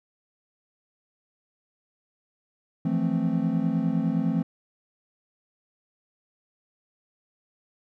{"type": "chord", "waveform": "triangle", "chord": "F major seventh", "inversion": "third", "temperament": "equal", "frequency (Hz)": [164.81, 174.61, 220, 261.6], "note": ["E3", "F3", "A3", "C4"], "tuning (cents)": [0, 0, 0, 0], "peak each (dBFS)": -26, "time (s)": [2.85, 4.43], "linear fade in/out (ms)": 5, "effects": []}